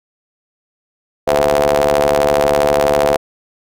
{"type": "ring-modulated tone", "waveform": "sawtooth", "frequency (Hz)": 72.3, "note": "D2", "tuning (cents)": -27, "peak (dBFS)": -4, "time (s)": [1.27, 3.17], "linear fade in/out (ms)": 10, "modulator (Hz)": 586, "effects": []}